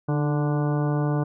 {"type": "harmonic tone with a mistuned harmonic", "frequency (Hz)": 146.83, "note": "D3", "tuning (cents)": 0, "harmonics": [1, 2, 3, 4, 5, 6, 7, 8, 10], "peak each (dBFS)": [-22, -28, -32, -34, -36, -38, -39, -40, -42], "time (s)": [0.08, 1.24], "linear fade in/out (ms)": 10, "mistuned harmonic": 2, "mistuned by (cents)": 41, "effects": []}